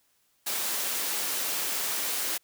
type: high-pass noise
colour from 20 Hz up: white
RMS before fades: -30 dBFS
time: 0.46-2.38 s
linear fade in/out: 10 ms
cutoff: 260 Hz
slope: 12 dB/octave
effects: white hiss -69 dBFS RMS until 2.43 s